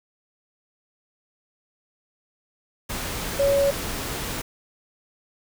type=tone in noise; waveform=sine; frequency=559 Hz; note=C#5; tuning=14 cents sharp; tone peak=-17 dBFS; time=3.39-3.71 s; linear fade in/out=10 ms; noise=pink; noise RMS=-30 dBFS; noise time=2.89-4.42 s; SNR=+10 dB; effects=none